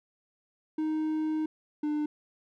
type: tone pair in turn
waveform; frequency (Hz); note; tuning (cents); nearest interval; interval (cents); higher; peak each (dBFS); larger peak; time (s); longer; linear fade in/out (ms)
triangle; 311.5 / 299.5; D#4 / D4; +2 / +34; minor second; 68; first; -25; neither; 0.78-1.46 / 1.83-2.06; first; 5
effects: none